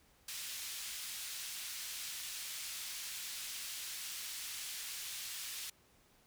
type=band-pass noise; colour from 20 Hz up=pink; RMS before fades=-44 dBFS; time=0.28-5.7 s; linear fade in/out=5 ms; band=2900 to 16000 Hz; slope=12 dB/octave; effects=pink hiss -68 dBFS RMS until 6.26 s